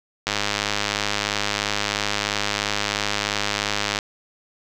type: click train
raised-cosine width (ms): 0.2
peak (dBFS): -4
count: 384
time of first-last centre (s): 0.27-3.988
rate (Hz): 103
effects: none

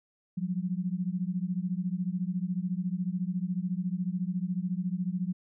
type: beating tone pair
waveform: sine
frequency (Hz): 175.6 / 189.6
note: F3 / F#3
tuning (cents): +10 / +43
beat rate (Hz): 14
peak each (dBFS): -31 / -32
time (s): 0.37-5.33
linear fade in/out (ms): 10
effects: none

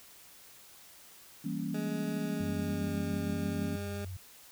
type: chord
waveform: sine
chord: E diminished seventh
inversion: none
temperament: equal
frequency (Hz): 164.81 / 196 / 233.1 / 277.2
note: E3 / G3 / Bb3 / Db4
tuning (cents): 0 / 0 / 0 / 0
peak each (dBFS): -38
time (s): 1.44-3.76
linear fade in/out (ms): 10
type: tone with pitch glide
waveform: 20% pulse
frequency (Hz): 209.4 to 202.3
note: G#3 to G#3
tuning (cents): +15 to -45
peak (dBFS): -33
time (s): 1.74-4.05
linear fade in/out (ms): 5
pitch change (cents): -60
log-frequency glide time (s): 2.14-2.98
type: tone with vibrato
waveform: sine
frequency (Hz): 92.5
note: F#2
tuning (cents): 0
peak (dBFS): -38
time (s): 2.4-4.17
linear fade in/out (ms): 5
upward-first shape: square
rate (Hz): 16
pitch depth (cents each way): 51
effects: white hiss -55 dBFS RMS until 4.51 s

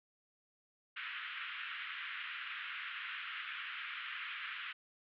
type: band-pass noise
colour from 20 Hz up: pink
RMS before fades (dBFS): -44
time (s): 0.96-4.73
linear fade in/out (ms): 10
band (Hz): 1300 to 3200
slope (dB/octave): 48
effects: none

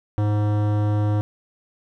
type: tone with hard clipping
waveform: sine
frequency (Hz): 104.6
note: G#2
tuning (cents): +13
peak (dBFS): -20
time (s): 0.18-1.21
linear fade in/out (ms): 0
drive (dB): 17
effects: none

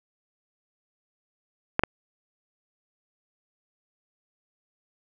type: clicks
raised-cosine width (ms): 0.5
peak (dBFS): -5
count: 2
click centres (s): 1.794 / 1.836
effects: none

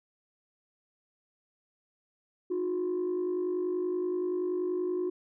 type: tone pair together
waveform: sine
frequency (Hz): 311.1 / 361.6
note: D#4 / F#4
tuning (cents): 0 / -40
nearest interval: minor third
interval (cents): 260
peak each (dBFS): -34 / -27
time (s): 2.5-5.1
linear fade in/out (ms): 10
effects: tanh soft clip ceiling -25 dBFS

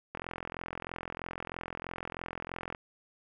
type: click train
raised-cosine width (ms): 0.5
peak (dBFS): -22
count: 113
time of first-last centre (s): 0.15-2.749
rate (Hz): 43.1
effects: none

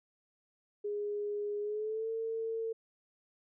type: tone with pitch glide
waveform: sine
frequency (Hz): 413.2 to 450.6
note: G#4 to A4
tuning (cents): -9 to +41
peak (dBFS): -33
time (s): 0.84-2.73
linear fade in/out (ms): 10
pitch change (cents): +150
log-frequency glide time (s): 1.61-2.1
effects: none

